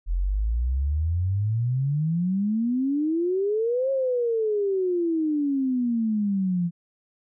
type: exponential two-way sweep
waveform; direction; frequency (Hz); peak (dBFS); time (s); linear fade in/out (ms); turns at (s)
sine; up then down; 41.48 to 545 to 168.9; -21; 0.06-6.71; 50; 3.91
effects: none